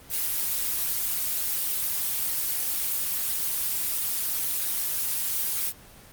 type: noise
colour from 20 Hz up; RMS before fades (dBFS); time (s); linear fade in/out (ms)
blue; -27; 0.09-5.73; 50
effects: pink hiss -49 dBFS RMS until 6.12 s + Opus 24 kbps